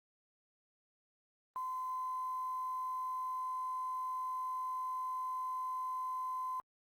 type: tone with quantisation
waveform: sine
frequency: 1025 Hz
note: C6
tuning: 36 cents flat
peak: -36 dBFS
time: 1.56-6.6 s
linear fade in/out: 0 ms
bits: 10
effects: Opus 32 kbps

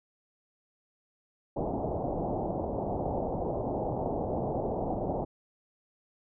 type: low-pass noise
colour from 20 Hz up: white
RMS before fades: -32 dBFS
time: 1.56-5.25 s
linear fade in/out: 10 ms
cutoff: 800 Hz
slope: 48 dB/octave
effects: none

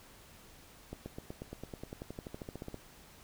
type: accelerating click train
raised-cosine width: 2 ms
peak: -28 dBFS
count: 21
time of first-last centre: 0.93-2.743 s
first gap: 130 ms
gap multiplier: 0.96
effects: pink hiss -57 dBFS RMS until 3.23 s

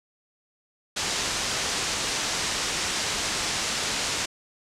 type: low-pass noise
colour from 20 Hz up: white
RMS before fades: -28 dBFS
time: 0.96-4.26 s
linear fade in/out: 10 ms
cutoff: 7400 Hz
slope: 24 dB/octave
effects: low-pass 12000 Hz 12 dB/octave

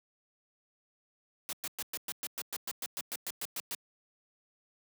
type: noise bursts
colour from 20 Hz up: white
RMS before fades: -37 dBFS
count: 16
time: 1.49-3.748 s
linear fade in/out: 0 ms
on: 38 ms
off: 110 ms
effects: high-pass 150 Hz 12 dB/octave

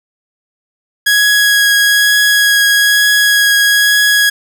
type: tone with vibrato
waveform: sawtooth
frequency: 1661.2 Hz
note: G#6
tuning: in tune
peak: -4 dBFS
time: 1.06-4.3 s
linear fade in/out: 10 ms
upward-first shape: triangle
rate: 1.1 Hz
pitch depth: 11 cents each way
effects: none

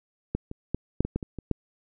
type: clicks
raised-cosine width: 3 ms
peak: -13 / -23 / -13 / -8 / -17 / -14 / -21 / -22 / -11 dBFS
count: 9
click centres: 0.35 / 0.514 / 0.746 / 1.006 / 1.05 / 1.16 / 1.228 / 1.387 / 1.513 s
effects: none

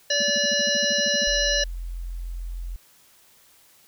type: harmonic tone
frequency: 578 Hz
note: D5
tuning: 28 cents flat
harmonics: 1 / 3 / 5 / 7 / 9 / 10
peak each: -26 / -26 / -28 / -26 / -30 / -28 dBFS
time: 0.1-1.64 s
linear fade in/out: 5 ms
type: tone bursts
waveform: sine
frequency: 220 Hz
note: A3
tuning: in tune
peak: -29 dBFS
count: 14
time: 0.2-1.239 s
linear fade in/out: 5 ms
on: 25 ms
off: 53 ms
type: tone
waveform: sine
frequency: 43.27 Hz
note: F1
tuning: 15 cents flat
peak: -29 dBFS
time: 1.27-2.76 s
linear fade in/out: 0 ms
effects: white hiss -56 dBFS RMS until 3.87 s

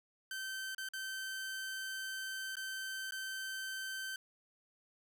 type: tone with dropouts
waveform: sawtooth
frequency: 1546 Hz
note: G6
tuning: 24 cents flat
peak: -36 dBFS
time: 0.31-4.16 s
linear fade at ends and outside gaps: 2 ms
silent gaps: 0.748-0.781 / 0.888-0.935 / 2.555-2.568 / 3.109-3.121 s
effects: none

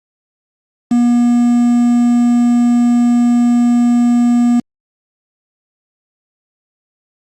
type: tone with quantisation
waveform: triangle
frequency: 240 Hz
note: B3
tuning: 49 cents flat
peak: -6 dBFS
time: 0.91-4.6 s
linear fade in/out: 5 ms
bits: 5
effects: low-pass 7000 Hz 12 dB/octave + Opus 48 kbps

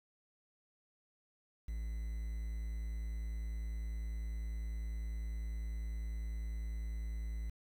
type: tone with quantisation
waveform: triangle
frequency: 55 Hz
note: A1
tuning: in tune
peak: -35 dBFS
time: 1.68-7.5 s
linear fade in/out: 5 ms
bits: 10
effects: none

